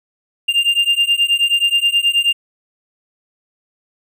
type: beating tone pair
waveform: triangle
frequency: 2794 / 2803.4 Hz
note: F7 / F7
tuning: 0 / +6 cents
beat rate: 9.4 Hz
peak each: -14 dBFS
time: 0.48-2.33 s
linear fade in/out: 10 ms
effects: none